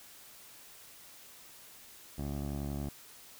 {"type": "tone with low-pass filter", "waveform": "15% pulse", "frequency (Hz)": 71, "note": "C#2", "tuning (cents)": 42, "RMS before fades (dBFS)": -37, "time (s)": [2.18, 2.89], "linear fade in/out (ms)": 5, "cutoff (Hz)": 650, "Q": 0.85, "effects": ["white hiss -54 dBFS RMS until 3.39 s"]}